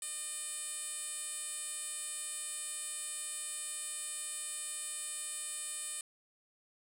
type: tone with band-pass filter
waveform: 10% pulse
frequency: 606 Hz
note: D#5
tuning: 46 cents flat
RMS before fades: -41 dBFS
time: 0.02-6.01 s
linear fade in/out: 2 ms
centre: 8700 Hz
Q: 3.1
effects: none